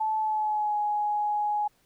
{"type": "tone with pitch glide", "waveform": "sine", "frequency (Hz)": [870, 835.5], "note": ["A5", "G#5"], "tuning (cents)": [-20, 10], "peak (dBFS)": -24, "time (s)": [0, 1.68], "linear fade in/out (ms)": 10, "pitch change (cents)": -70, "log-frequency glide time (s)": [0.18, 0.77], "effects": ["pink hiss -66 dBFS RMS until 1.85 s"]}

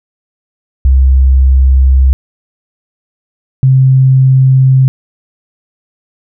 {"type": "tone pair in turn", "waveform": "sine", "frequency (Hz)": [65.9, 131.8], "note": ["C2", "C3"], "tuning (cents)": [13, 13], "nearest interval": "octave", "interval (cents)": 1200, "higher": "second", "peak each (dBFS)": -3, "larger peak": "neither", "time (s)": [[0.85, 2.13], [3.63, 4.88]], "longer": "first", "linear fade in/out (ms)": 0, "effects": []}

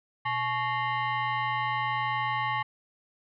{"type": "tone with frequency modulation", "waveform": "sine", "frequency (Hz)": 123.47, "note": "B2", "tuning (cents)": 0, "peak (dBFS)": -26, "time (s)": [0.25, 2.63], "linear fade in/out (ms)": 10, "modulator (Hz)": 982, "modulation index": 2, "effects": []}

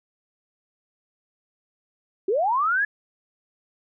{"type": "linear sweep", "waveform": "sine", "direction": "up", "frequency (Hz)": [355.7, 1728], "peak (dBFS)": -19, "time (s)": [2.28, 2.85], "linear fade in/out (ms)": 5, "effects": []}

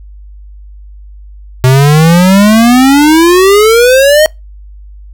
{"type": "exponential sweep", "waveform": "square", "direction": "up", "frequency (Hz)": [126.3, 630], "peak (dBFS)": -3, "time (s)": [1.64, 4.26], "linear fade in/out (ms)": 0, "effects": ["noise-tail reverb RT60 0.2 s tail -25 dB re dry", "added 50 Hz sine -28 dBFS peak until 5.13 s"]}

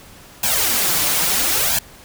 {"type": "noise with flanger", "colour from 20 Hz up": "white", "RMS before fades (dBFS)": -18, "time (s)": [0.43, 1.79], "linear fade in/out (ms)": 5, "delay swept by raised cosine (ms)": [1.2, 6.8], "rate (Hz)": 0.75, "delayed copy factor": 0.9, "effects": ["pink hiss -43 dBFS RMS until 2.04 s"]}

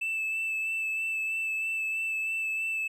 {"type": "tone with vibrato", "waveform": "triangle", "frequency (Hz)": 2637, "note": "E7", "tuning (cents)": 0, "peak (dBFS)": -26, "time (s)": [0.01, 2.88], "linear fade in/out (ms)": 10, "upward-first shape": "sine", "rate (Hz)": 3.1, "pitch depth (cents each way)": 16, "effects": ["tanh soft clip ceiling -22 dBFS"]}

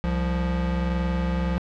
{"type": "tone pair together", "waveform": "square", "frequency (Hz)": [65.41, 174.62], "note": ["C2", "F3"], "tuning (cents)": [0, 0], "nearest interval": "octave + perfect fourth", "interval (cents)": 1700, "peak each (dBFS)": -26, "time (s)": [0.04, 1.58], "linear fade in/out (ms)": 0, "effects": ["low-pass 3000 Hz 12 dB/octave"]}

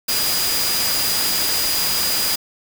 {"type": "tone in noise", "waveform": "sine", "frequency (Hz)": 4900, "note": "D#8", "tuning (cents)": -27, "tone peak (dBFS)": -22, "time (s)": [0.08, 2.36], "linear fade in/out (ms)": 10, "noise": "white", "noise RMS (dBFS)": -21, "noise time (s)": [0.08, 2.36], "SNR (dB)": -4, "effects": []}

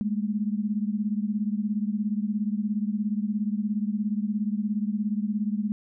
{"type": "beating tone pair", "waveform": "sine", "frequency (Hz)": [204.9, 221.9], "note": ["G#3", "A3"], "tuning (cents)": [-23, 15], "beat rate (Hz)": 17, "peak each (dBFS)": [-26, -29], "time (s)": [0.01, 5.72], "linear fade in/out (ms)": 0, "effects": []}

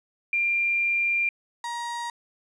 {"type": "tone pair in turn", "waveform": ["sine", "35% pulse"], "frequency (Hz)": [2385, 946.5], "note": ["D7", "A#5"], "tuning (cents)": [26, 26], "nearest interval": "octave + major third", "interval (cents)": 1600, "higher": "first", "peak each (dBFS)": [-21, -28], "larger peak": "first", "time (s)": [[0.33, 1.29], [1.64, 2.1]], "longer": "first", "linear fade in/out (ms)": 2, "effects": ["resampled to 22050 Hz", "10-bit"]}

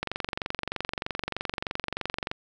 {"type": "click train", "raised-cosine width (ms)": 0.3, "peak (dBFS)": -13, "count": 54, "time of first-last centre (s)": [0.03, 2.314], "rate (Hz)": 23.2, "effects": []}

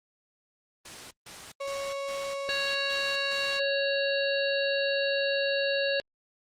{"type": "noise bursts", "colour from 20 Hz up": "white", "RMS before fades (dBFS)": -40, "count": 7, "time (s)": [0.85, 3.57], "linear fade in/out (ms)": 5, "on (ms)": 260, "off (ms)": 150}
{"type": "tone", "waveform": "35% pulse", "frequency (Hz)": 554.4, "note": "C#5", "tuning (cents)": 0, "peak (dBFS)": -30, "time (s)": [1.6, 3.6], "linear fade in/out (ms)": 10}
{"type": "harmonic tone", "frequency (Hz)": 554.4, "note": "C#5", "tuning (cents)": 0, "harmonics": [1, 3, 5, 7, 8], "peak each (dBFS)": [-27, -32, -34, -35, -36], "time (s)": [2.49, 6], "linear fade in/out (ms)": 0}
{"effects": ["low-pass 7000 Hz 12 dB/octave", "Opus 24 kbps"]}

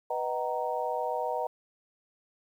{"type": "chord", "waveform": "sine", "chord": "B major seventh", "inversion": "none", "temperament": "equal with one note detuned", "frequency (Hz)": [493.9, 622.3, 756.4, 932.3], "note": ["B4", "D#5", "F#5", "A#5"], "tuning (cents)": [0, 0, 38, 0], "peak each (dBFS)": -34, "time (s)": [0.1, 1.47], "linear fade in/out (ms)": 5, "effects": ["10-bit"]}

